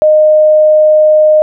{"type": "tone", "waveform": "sine", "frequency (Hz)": 615, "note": "D#5", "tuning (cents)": -20, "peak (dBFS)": -3, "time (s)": [0.02, 1.42], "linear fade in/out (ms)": 0, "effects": []}